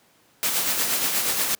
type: noise with tremolo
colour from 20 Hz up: white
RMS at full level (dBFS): -22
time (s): 0.43-1.55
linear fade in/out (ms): 0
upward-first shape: sine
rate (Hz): 8.4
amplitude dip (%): 40
effects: pink hiss -59 dBFS RMS until 1.59 s + high-pass 150 Hz 12 dB/octave